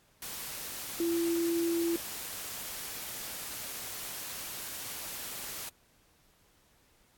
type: tone in noise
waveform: sine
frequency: 337.6 Hz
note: E4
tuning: 41 cents sharp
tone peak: -27 dBFS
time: 1-1.96 s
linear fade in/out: 2 ms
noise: white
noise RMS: -40 dBFS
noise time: 0.22-5.69 s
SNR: +10 dB
effects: pink hiss -66 dBFS RMS until 7.17 s + AAC 64 kbps